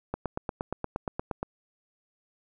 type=click train; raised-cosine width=1 ms; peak=-16 dBFS; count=12; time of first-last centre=0.14-1.43 s; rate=8.53 Hz; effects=none